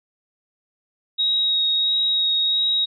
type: tone with vibrato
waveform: sine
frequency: 3785 Hz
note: A#7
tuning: 26 cents sharp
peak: -17 dBFS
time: 1.18-2.86 s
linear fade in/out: 20 ms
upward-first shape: sine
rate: 1.5 Hz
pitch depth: 12 cents each way
effects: none